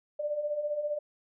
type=beating tone pair; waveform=sine; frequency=580 / 595 Hz; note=D5 / D5; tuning=-22 / +22 cents; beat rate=15 Hz; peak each=-37 / -30 dBFS; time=0.19-0.99 s; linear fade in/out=10 ms; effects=none